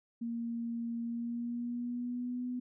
sine tone with pitch glide, 233.1 to 248.4 Hz, A#3 to B3, 0 to +10 cents, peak -34 dBFS, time 0.21-2.6 s, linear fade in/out 10 ms, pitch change +110 cents, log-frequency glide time 1.02-2.47 s, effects none

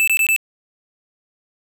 square tone bursts, 2637 Hz, E7, in tune, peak -14 dBFS, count 4, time 0-0.363 s, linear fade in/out 0 ms, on 75 ms, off 21 ms, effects none

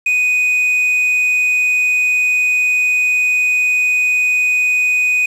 triangle tone with quantisation, 2489 Hz, D#7, in tune, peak -10 dBFS, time 0.06-5.26 s, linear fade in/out 5 ms, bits 6, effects low-pass 12000 Hz 12 dB/octave

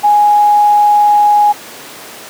sine tone, 830.6 Hz, G#5, in tune, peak -5 dBFS, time 0.03-1.53 s, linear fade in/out 20 ms, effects pink hiss -30 dBFS RMS until 2.29 s + high-pass 300 Hz 12 dB/octave

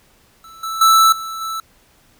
square tone with level steps, 1318.5 Hz, E6, in tune, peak -39 / -23 / -9 / -26 / -23 dBFS, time 0.44-1.6 s, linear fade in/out 2 ms, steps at 0.63 / 0.81 / 1.12 / 1.41 s, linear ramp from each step 5 ms, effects pink hiss -54 dBFS RMS until 2.19 s

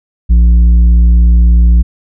sine tone with tanh clipping, 58.27 Hz, A#1, in tune, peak -4 dBFS, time 0.29-1.83 s, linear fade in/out 20 ms, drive 6 dB, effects none

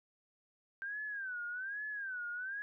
sine tone with vibrato, 1563 Hz, G6, 6 cents flat, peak -38 dBFS, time 0.82-2.62 s, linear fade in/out 0 ms, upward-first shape sine, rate 1.2 Hz, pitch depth 160 cents each way, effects none

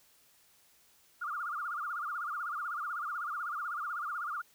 sine tone with vibrato, 1294 Hz, E6, 32 cents flat, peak -34 dBFS, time 1.21-4.42 s, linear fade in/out 10 ms, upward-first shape sine, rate 16 Hz, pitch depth 190 cents each way, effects white hiss -65 dBFS RMS until 4.54 s

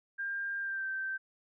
sine tone with pitch glide, 1599 to 1557.1 Hz, G6 to G6, +34 to -12 cents, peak -33 dBFS, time 0.18-1.18 s, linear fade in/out 20 ms, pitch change -46 cents, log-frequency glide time 0.59-0.87 s, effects none

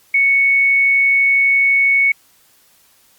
sine tone, 2217 Hz, C#7, in tune, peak -10 dBFS, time 0.14-2.12 s, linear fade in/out 5 ms, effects white hiss -53 dBFS RMS until 3.18 s + Opus 48 kbps

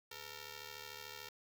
5% pulse ring-modulated tone, 457.8 Hz, A#4, 31 cents flat, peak -33 dBFS, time 0.11-1.29 s, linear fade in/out 5 ms, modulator 36.8 Hz, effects 10-bit

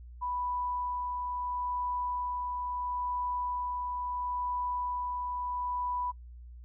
sine tone with tremolo, 987.8 Hz, B5, in tune, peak -30 dBFS, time 0.21-6.12 s, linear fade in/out 20 ms, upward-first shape sine, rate 0.74 Hz, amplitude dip 25%, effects noise-tail reverb RT60 0.1 s tail -26 dB re dry + added 60 Hz sine -45 dBFS peak until 6.64 s

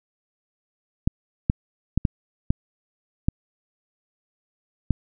clicks, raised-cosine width 5 ms, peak -6 dBFS, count 7, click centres 1.075 / 1.499 / 1.976 / 2.052 / 2.505 / 3.285 / 4.907 s, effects none

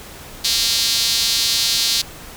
sawtooth tone with high-pass filter, 230 Hz, A#3, 23 cents flat, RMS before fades -18 dBFS, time 0.44-2.02 s, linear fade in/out 10 ms, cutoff 4200 Hz, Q 2.9, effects pink hiss -37 dBFS RMS until 2.36 s

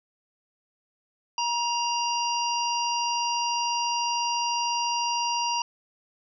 harmonic tone with a mistuned harmonic, 952 Hz, A#5, 36 cents sharp, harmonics 1 / 3 / 5 / 6, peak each -26 / -31 / -33 / -34 dBFS, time 1.38-5.62 s, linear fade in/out 2 ms, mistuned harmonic 3, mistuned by -38 cents, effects none

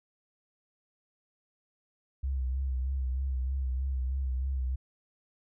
sine tone with vibrato, 65.41 Hz, C2, in tune, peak -28 dBFS, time 2.23-4.76 s, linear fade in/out 10 ms, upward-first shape sine, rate 3.2 Hz, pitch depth 56 cents each way, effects none

